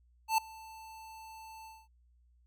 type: tone with ADSR envelope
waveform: square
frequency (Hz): 885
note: A5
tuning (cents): +10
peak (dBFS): -24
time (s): 0.28-1.88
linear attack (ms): 100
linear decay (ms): 4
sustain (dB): -24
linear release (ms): 220
effects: added 60 Hz sine -63 dBFS peak until 2.46 s